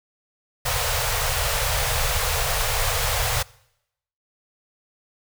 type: band-stop noise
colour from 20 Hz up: pink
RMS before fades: -23 dBFS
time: 0.65-3.43 s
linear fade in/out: 10 ms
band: 140 to 450 Hz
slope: 96 dB/octave
effects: noise-tail reverb RT60 0.8 s tail -23 dB re dry